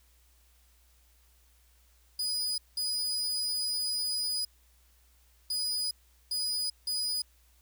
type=tone bursts at uneven times; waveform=35% pulse; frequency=4948 Hz; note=D#8; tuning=10 cents flat; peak=-28 dBFS; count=5; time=2.19-2.58 / 2.77-4.45 / 5.5-5.91 / 6.31-6.7 / 6.87-7.22 s; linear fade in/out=5 ms; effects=added 60 Hz sine -62 dBFS peak until 7.61 s + white hiss -67 dBFS RMS until 7.61 s